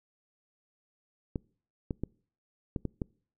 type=clicks; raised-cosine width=3 ms; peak=-19 dBFS; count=6; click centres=1.358 / 1.908 / 2.036 / 2.762 / 2.853 / 3.018 s; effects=noise-tail reverb RT60 0.5 s tail -26 dB re dry